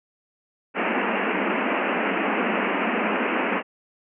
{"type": "band-pass noise", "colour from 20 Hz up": "pink", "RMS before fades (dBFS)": -24, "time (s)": [0.74, 3.63], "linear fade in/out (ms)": 50, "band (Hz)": [190, 2800], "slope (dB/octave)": 96, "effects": []}